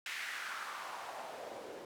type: noise with band-pass filter sweep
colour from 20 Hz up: white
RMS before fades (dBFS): -44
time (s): 0.06-1.85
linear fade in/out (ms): 2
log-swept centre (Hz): 2200 to 400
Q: 2.5
effects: none